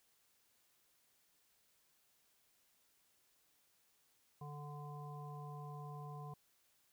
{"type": "harmonic tone", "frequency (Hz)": 146.83, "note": "D3", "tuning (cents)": 0, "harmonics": [1, 3, 5, 7], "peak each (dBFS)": [-47, -57, -55, -54], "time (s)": [4.41, 6.34], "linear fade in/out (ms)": 5, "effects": ["white hiss -75 dBFS RMS until 6.92 s"]}